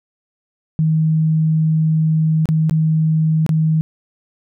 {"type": "tone with dropouts", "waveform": "sine", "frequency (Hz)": 158.1, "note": "D#3", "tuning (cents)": 28, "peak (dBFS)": -12, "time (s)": [0.79, 3.81], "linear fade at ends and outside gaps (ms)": 0, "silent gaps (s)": [[2.456, 2.489], [2.696, 2.71], [3.464, 3.492]], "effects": []}